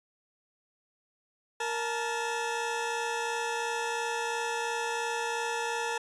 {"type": "tone pair together", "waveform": "20% pulse", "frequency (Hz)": [466.2, 869.5], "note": ["A#4", "A5"], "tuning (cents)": [0, -21], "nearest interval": "major seventh", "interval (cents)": 1079, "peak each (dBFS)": -28, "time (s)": [1.6, 5.98], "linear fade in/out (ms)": 5, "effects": ["resampled to 22050 Hz"]}